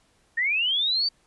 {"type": "linear sweep", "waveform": "sine", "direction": "up", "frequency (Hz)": [1806, 4646], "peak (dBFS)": -21, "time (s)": [0.37, 1.09], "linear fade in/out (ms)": 10, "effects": ["pink hiss -64 dBFS RMS until 1.26 s", "resampled to 24000 Hz"]}